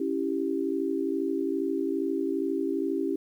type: chord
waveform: sine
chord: C# diminished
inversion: none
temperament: equal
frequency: 277.2 / 329.6 / 392 Hz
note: C#4 / E4 / G4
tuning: 0 / 0 / 0 cents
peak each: -30 dBFS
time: 0-3.16 s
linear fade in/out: 5 ms
effects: 10-bit